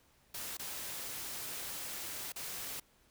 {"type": "noise with dropouts", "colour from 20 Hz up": "white", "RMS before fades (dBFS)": -42, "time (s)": [0.34, 2.8], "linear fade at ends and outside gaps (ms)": 5, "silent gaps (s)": [[0.571, 0.593], [2.322, 2.359]], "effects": ["pink hiss -68 dBFS RMS until 3.1 s"]}